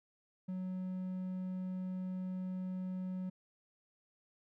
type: tone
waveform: triangle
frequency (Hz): 185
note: F#3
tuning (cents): 0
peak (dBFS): -35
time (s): 0.48-3.3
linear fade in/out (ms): 10
effects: none